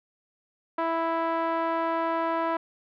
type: tone with low-pass filter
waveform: 5% pulse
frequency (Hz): 329.6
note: E4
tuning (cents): 0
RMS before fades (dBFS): -27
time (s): 0.78-2.57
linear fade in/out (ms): 5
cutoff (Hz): 980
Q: 1.7
effects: none